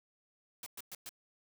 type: noise bursts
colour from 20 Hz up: white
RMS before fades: -45 dBFS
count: 4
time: 0.63-1.092 s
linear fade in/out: 2 ms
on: 33 ms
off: 110 ms
effects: none